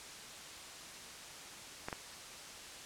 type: clicks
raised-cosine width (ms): 0.5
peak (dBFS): -23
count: 2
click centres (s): 1.885 / 1.928
effects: white hiss -49 dBFS RMS until 2.85 s + low-pass 8000 Hz 12 dB/octave